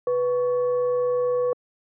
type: tone with frequency modulation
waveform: sine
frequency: 493.9 Hz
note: B4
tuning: in tune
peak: -19 dBFS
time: 0.07-1.53 s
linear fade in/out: 2 ms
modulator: 624 Hz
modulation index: 0.39
effects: high-pass 300 Hz 12 dB/octave